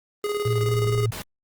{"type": "tone with tremolo", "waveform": "square", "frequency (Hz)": 414.2, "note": "G#4", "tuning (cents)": -5, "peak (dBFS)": -23, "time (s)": [0.24, 1.06], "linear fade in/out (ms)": 2, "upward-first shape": "square", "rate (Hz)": 19, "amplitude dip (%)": 45}
{"type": "tone with vibrato", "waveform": "sine", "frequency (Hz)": 114.4, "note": "A#2", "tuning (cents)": -32, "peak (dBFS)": -21, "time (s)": [0.45, 1.11], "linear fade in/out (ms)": 10, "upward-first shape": "sine", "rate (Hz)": 4.4, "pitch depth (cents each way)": 24}
{"type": "noise", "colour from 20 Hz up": "pink", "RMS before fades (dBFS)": -34, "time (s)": [1.12, 1.22], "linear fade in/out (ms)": 0}
{"effects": ["Opus 24 kbps"]}